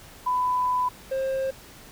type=tone pair in turn; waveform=sine / triangle; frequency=999 / 532 Hz; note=B5 / C5; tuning=+20 / +29 cents; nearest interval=major seventh; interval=1091 cents; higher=first; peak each=-21 / -22 dBFS; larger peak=first; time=0.26-0.89 / 1.11-1.51 s; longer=first; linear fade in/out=10 ms; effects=pink hiss -47 dBFS RMS until 1.91 s